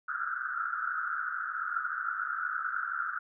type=band-pass noise; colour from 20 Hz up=white; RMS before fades=-34 dBFS; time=0.08-3.19 s; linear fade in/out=10 ms; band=1300 to 1500 Hz; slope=96 dB/octave; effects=none